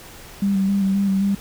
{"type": "tone with vibrato", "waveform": "sine", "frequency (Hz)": 196, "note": "G3", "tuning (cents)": 0, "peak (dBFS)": -16, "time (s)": [0.42, 1.35], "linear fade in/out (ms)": 5, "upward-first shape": "square", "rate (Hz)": 3.8, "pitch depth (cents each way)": 24, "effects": ["pink hiss -41 dBFS RMS until 1.4 s"]}